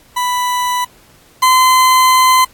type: tone pair in turn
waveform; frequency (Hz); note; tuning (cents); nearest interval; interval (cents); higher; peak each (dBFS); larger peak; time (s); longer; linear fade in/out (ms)
40% pulse; 990 / 1027.1; B5 / C6; +4 / -32; minor second; 64; second; -13 / -6; second; 0.16-0.85 / 1.42-2.45; second; 10
effects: pink hiss -47 dBFS RMS until 2.53 s + AAC 64 kbps